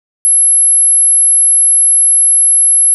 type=tone; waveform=sine; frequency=11050 Hz; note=F9; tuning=20 cents flat; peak=-5 dBFS; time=0.25-2.94 s; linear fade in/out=0 ms; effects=none